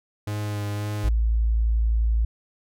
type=tone with vibrato; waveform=45% pulse; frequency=103.83 Hz; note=G#2; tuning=in tune; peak=-26 dBFS; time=0.27-1.09 s; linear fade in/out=5 ms; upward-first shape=sine; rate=1.9 Hz; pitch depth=18 cents each way
type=tone; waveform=sine; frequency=55.8 Hz; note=A1; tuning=25 cents sharp; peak=-18 dBFS; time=1.04-2.25 s; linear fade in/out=5 ms
effects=none